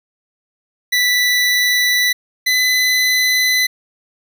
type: tone pair in turn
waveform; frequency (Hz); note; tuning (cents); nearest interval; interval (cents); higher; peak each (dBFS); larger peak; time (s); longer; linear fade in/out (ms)
25% pulse; 1975.5 / 2009; B6 / B6; 0 / +29; unison; 29; second; -9; neither; 0.92-2.13 / 2.46-3.67; neither; 10
effects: none